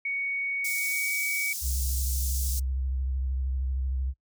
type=tone with pitch glide; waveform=sine; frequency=2232 to 2268 Hz; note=C#7 to C#7; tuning=+11 to +39 cents; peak=-27 dBFS; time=0.05-1.53 s; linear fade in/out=5 ms; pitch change=+28 cents; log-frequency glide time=0.61-1.15 s
type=high-pass noise; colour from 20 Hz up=pink; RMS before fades=-34 dBFS; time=0.64-2.6 s; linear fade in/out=10 ms; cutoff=5700 Hz; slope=24 dB/octave
type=tone with vibrato; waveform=sine; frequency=65.41 Hz; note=C2; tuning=in tune; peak=-26 dBFS; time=1.61-4.14 s; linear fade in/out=50 ms; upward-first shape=triangle; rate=13 Hz; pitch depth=63 cents each way
effects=noise-tail reverb RT60 0.1 s tail -23 dB re dry